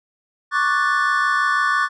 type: chord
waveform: triangle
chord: D major seventh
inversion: third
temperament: equal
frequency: 1108.7 / 1174.7 / 1480 / 1760 Hz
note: C#6 / D6 / F#6 / A6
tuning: 0 / 0 / 0 / 0 cents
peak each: -20 dBFS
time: 0.51-1.89 s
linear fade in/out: 50 ms
effects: resampled to 22050 Hz